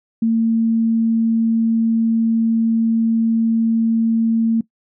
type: tone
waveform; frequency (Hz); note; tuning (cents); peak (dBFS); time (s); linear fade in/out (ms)
sine; 226.6; A#3; -49; -13; 0.22-4.61; 5
effects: noise-tail reverb RT60 0.1 s tail -20 dB re dry